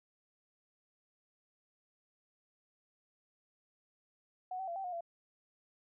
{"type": "tone with pitch steps", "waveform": "sine", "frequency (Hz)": [738, 764, 683, 774, 720, 680], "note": ["F#5", "G5", "F5", "G5", "F#5", "F5"], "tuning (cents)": [-5, -45, -39, -22, -47, -46], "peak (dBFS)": -37, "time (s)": [4.51, 5.008], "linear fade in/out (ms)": 5, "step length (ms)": 83, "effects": []}